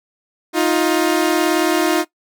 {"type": "tone pair together", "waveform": "sawtooth", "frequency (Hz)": [314.1, 352.6], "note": ["D#4", "F4"], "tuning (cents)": [16, 17], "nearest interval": "major second", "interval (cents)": 201, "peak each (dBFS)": -13, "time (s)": [0.53, 2.05], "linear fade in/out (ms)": 50, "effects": ["noise-tail reverb RT60 0.1 s tail -18 dB re dry"]}